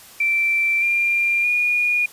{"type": "tone with pitch steps", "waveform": "sine", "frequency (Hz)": [2342, 2390, 2439], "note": ["D7", "D7", "D#7"], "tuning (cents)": [-5, 30, -35], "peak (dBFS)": -16, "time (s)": [0.2, 2.06], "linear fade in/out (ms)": 5, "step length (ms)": 620, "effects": ["white hiss -44 dBFS RMS until 2.12 s", "resampled to 32000 Hz"]}